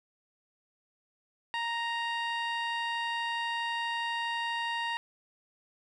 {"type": "tone with low-pass filter", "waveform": "15% pulse", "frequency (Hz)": 932.3, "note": "A#5", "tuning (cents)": 0, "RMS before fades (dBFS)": -33, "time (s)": [1.54, 4.97], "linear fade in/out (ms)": 0, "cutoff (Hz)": 3900, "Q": 0.6, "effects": []}